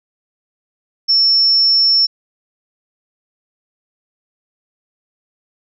sine tone, 5400 Hz, E8, 41 cents sharp, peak -9 dBFS, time 1.08-2.07 s, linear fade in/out 20 ms, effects none

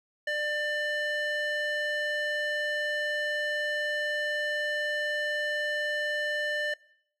square tone with band-pass filter, 596 Hz, D5, 25 cents sharp, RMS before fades -30 dBFS, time 0.27-6.74 s, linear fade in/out 5 ms, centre 1800 Hz, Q 1.7, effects noise-tail reverb RT60 0.7 s tail -22 dB re dry

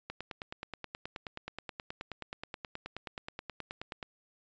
click train, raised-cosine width 0.3 ms, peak -23 dBFS, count 38, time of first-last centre 0.1-4.028 s, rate 9.42 Hz, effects resampled to 16000 Hz

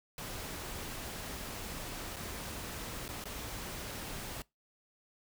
pink noise with dropouts, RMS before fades -42 dBFS, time 0.18-4.42 s, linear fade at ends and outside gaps 1 ms, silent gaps 2.162-2.166 / 3.08-3.089 / 3.24-3.255 s, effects noise-tail reverb RT60 0.2 s tail -23 dB re dry

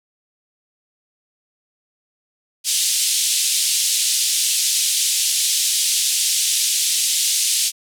white band-pass noise, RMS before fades -19 dBFS, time 2.64-7.72 s, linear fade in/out 50 ms, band 3000 to 10000 Hz, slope 24 dB/octave, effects none

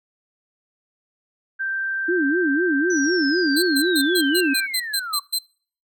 sine tone, 1568 Hz, G6, in tune, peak -22 dBFS, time 1.59-4.67 s, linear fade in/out 20 ms
sine tone with vibrato, 317.7 Hz, D#4, 36 cents sharp, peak -18 dBFS, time 2.08-4.54 s, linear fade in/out 10 ms, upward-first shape sine, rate 4 Hz, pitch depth 260 cents each way
sine linear sweep, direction down, 6000 to 1104 Hz, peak -27 dBFS, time 2.9-5.2 s, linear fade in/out 5 ms
sawtooth tone bursts, 4096 Hz, C8, 38 cents flat, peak -17 dBFS, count 10, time 3.56-5.39 s, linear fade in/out 10 ms, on 66 ms, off 130 ms
effects noise-tail reverb RT60 0.5 s tail -25 dB re dry

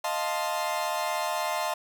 40% pulse chord, F dominant seventh, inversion third, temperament equal, 622.3 / 698.5 / 880 / 1046.5 Hz, Eb5 / F5 / A5 / C6, 0 / 0 / 0 / 0 cents, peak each -32 dBFS, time 0.04-1.74 s, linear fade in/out 5 ms, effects none

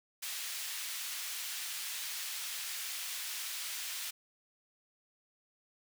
pink high-pass noise, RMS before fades -40 dBFS, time 0.22-4.11 s, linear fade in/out 10 ms, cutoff 2400 Hz, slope 12 dB/octave, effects none

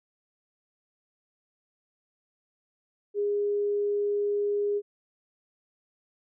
sine tone, 409.9 Hz, G#4, 23 cents flat, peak -24 dBFS, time 3.14-4.82 s, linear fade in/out 50 ms, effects none

